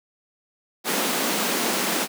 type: high-pass noise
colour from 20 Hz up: pink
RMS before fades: -24 dBFS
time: 0.84-2.08 s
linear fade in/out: 50 ms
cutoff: 190 Hz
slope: 48 dB/octave
effects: none